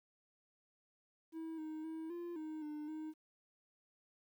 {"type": "tone with pitch steps", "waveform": "triangle", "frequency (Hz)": [323.4, 312.4, 320.8, 346, 311.8, 300.1, 311.8], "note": ["E4", "D#4", "E4", "F4", "D#4", "D4", "D#4"], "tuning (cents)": [-33, 7, -47, -16, 4, 38, 4], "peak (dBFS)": -40, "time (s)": [1.32, 3.14], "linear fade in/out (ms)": 50, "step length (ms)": 260, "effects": ["12-bit"]}